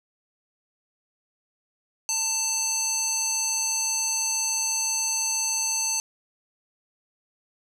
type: tone with band-pass filter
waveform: square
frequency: 889 Hz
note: A5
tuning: 18 cents sharp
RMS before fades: -26 dBFS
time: 2.09-6 s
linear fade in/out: 0 ms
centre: 6700 Hz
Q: 4.1
effects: none